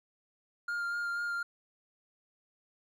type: tone with vibrato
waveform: triangle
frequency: 1405 Hz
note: F6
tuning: 10 cents sharp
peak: -30 dBFS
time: 0.68-1.43 s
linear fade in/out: 5 ms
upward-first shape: sine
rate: 4.1 Hz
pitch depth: 15 cents each way
effects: none